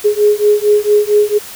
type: beating tone pair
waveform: sine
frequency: 415.3 / 419.7 Hz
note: G#4 / G#4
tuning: 0 / +18 cents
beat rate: 4.4 Hz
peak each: -11 dBFS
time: 0.04-1.39 s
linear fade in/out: 20 ms
effects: white hiss -31 dBFS RMS until 1.55 s